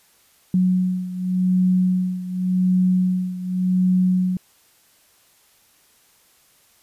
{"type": "beating tone pair", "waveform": "sine", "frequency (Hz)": [183.3, 184.18], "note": ["F#3", "F#3"], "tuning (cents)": [-16, -8], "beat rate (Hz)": 0.88, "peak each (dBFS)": [-18, -22], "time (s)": [0.54, 4.37], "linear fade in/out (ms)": 2, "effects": ["white hiss -57 dBFS RMS until 6.82 s", "resampled to 32000 Hz"]}